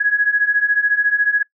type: beating tone pair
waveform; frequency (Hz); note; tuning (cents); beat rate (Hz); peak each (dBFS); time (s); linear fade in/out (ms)
sine; 1661 / 1675; G#6 / G#6; 0 / +14; 14; -18 / -15; 0-1.43; 10
effects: noise-tail reverb RT60 0.1 s tail -22 dB re dry